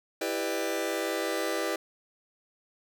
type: chord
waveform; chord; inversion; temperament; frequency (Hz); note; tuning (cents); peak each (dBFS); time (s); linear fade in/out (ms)
sawtooth; E minor seventh; none; just; 329.6 / 395.6 / 494.4 / 593.3; E4 / G4 / B4 / D5; 0 / +16 / +2 / +18; -30; 0.21-1.76; 5
effects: none